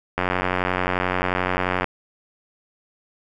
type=click train; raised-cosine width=0.5 ms; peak=-6 dBFS; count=153; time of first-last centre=0.18-1.843 s; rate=91.4 Hz; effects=none